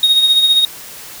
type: tone with tremolo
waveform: triangle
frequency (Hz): 3738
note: A#7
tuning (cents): +4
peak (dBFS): -5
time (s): 0.03-0.65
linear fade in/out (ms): 2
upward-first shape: sine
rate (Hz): 15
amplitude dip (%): 50
effects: white hiss -33 dBFS RMS until 1.2 s